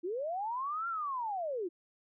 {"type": "linear two-way sweep", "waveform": "sine", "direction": "up then down", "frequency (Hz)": [323.8, 1396.9, 323.8], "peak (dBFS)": -33, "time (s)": [0.03, 1.69], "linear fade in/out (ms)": 20, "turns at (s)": 0.88, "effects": []}